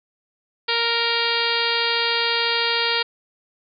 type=harmonic tone; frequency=466.2 Hz; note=A#4; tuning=in tune; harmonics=1 / 2 / 3 / 4 / 5 / 6 / 7 / 8 / 9 / 10; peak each=-28 / -28 / -28 / -28 / -28 / -28 / -28 / -28 / -28 / -28 dBFS; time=0.68-3.03 s; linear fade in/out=10 ms; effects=none